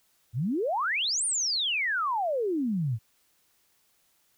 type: exponential two-way sweep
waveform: sine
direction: up then down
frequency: 103.83 to 9490 to 103.83 Hz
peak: -25 dBFS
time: 0.33-2.99 s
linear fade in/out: 50 ms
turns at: 1.25 s
effects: white hiss -68 dBFS RMS until 4.37 s